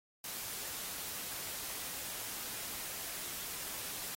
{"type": "noise", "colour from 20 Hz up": "white", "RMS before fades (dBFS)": -42, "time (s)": [0.24, 4.15], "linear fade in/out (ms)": 2, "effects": ["AAC 48 kbps"]}